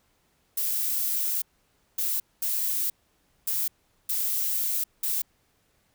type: noise bursts at uneven times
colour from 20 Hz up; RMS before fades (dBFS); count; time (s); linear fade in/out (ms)
violet; -27; 6; 0.57-1.42 / 1.98-2.2 / 2.42-2.9 / 3.47-3.68 / 4.09-4.84 / 5.03-5.22; 5
effects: pink hiss -68 dBFS RMS until 5.94 s